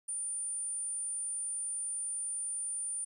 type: tone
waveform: sine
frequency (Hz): 9250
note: D9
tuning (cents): -27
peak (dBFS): -34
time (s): 0.08-3.05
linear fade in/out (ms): 10
effects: 12-bit